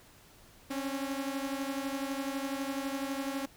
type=beating tone pair; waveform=sawtooth; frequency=270 / 282 Hz; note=C#4 / C#4; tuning=-45 / +30 cents; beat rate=12 Hz; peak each=-31 / -34 dBFS; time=0.7-3.46 s; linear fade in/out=10 ms; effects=pink hiss -58 dBFS RMS until 3.56 s